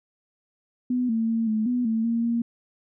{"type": "tone with pitch steps", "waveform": "sine", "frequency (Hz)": [249, 225.3, 227.1, 217.2, 246.4, 223.7, 231.5, 233.8], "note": ["B3", "A3", "A#3", "A3", "B3", "A3", "A#3", "A#3"], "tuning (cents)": [14, 41, -45, -22, -4, 29, -12, 5], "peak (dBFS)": -21, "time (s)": [0.9, 2.42], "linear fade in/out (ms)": 5, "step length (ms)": 190, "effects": []}